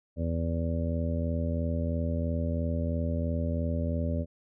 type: harmonic tone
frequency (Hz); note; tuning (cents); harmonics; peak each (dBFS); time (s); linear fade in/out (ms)
83; E2; +12; 1 / 2 / 3 / 4 / 5 / 6 / 7; -29 / -34 / -34 / -46 / -45 / -42 / -37; 0.16-4.26; 50
effects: none